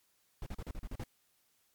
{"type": "noise bursts", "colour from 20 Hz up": "brown", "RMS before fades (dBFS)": -40, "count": 8, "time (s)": [0.42, 1.038], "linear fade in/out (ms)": 2, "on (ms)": 44, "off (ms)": 38, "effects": ["white hiss -73 dBFS RMS until 1.74 s", "MP3 96 kbps"]}